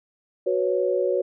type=chord; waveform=sine; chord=F# suspended fourth; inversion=none; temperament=just; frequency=370 / 493.3 / 555 Hz; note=F#4 / B4 / C#5; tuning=0 / -2 / +2 cents; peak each=-24 / -25 / -24 dBFS; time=0.46-1.22 s; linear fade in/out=10 ms; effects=none